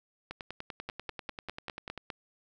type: two click trains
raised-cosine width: 0.3 ms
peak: -21 / -23 dBFS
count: 7 / 18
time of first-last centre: 0.89-2.102 / 0.31-1.977 s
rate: 4.95 / 10.2 Hz
effects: none